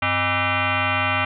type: tone with frequency modulation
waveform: sine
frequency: 616 Hz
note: D#5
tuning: 17 cents flat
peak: -18 dBFS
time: 0.02-1.25 s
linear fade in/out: 5 ms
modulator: 357 Hz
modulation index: 6.4
effects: none